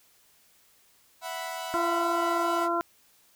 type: chord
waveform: sawtooth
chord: E suspended second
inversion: none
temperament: equal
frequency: 659.3 / 740 / 987.8 Hz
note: E5 / F#5 / B5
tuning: 0 / 0 / 0 cents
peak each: -34 dBFS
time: 1.21-2.69 s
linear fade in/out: 50 ms
type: harmonic tone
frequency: 341.2 Hz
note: F4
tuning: 40 cents flat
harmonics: 1 / 2 / 3 / 4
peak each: -30 / -30 / -30 / -30 dBFS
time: 1.74-2.81 s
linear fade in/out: 0 ms
effects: white hiss -62 dBFS RMS until 3.35 s